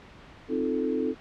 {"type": "chord", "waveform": "sine", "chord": "F dominant seventh", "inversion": "second", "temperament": "equal", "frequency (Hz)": [261.6, 311.1, 349.2, 440], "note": ["C4", "Eb4", "F4", "A4"], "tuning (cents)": [0, 0, 0, 0], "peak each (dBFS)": [-29, -31, -34, -29], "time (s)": [0.48, 1.15], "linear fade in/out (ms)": 50, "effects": ["pink hiss -49 dBFS RMS until 1.2 s", "low-pass 3000 Hz 12 dB/octave"]}